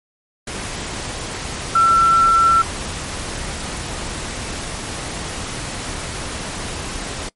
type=tone in noise; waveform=sine; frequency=1346 Hz; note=E6; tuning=36 cents sharp; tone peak=-10 dBFS; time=1.75-2.62 s; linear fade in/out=5 ms; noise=pink; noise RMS=-27 dBFS; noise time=0.47-7.29 s; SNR=+14 dB; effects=noise-tail reverb RT60 0.1 s tail -22 dB re dry + MP3 48 kbps